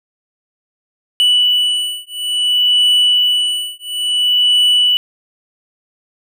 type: beating tone pair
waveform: triangle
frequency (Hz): 2961 / 2961.58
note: F#7 / F#7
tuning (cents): +1 / +1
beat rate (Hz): 0.58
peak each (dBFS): -13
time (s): 1.2-4.97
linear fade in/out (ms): 0
effects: none